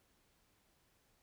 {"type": "silence", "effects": ["pink hiss -74 dBFS RMS until 1.22 s"]}